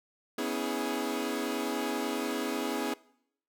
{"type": "chord", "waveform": "sawtooth", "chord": "C# minor seventh", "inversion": "third", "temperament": "equal with one note detuned", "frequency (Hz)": [246.9, 277.2, 323.4, 415.3], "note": ["B3", "C#4", "E4", "G#4"], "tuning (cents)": [0, 0, -33, 0], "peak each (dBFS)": -32, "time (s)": [0.38, 2.94], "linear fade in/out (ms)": 5, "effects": ["noise-tail reverb RT60 0.7 s tail -22 dB re dry"]}